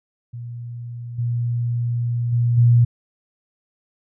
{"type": "tone with level steps", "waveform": "sine", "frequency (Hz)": 119.3, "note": "A#2", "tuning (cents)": 41, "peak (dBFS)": [-29, -19, -15, -10], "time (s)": [0.33, 2.85], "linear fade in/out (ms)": 10, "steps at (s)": [1.18, 2.32, 2.57], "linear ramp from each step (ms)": 10, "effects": []}